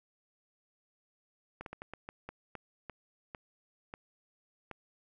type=slowing click train; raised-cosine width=0.5 ms; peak=-27 dBFS; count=12; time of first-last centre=1.61-4.713 s; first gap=52 ms; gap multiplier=1.31; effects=none